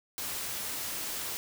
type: noise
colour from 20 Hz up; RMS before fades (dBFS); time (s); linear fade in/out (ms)
white; -36; 0.18-1.37; 0
effects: none